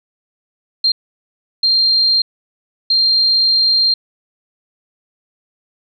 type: tone bursts at uneven times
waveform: sine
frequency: 4186 Hz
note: C8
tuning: in tune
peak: -10 dBFS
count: 3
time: 0.84-0.92 / 1.63-2.22 / 2.9-3.94 s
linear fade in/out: 5 ms
effects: none